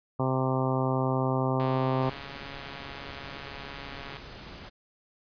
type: harmonic tone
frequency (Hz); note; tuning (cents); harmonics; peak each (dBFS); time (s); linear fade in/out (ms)
130.81; C3; 0; 1 / 2 / 3 / 4 / 5 / 6 / 7 / 8 / 9; -28 / -31 / -33 / -34 / -35 / -36 / -36 / -37 / -38; 0.19-2.1; 10
type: click train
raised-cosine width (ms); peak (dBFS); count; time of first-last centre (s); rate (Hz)
0.3; -25; 358; 1.6-4.168; 139
type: noise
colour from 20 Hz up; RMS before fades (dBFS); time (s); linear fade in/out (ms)
pink; -44; 2.01-4.7; 20
effects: resampled to 11025 Hz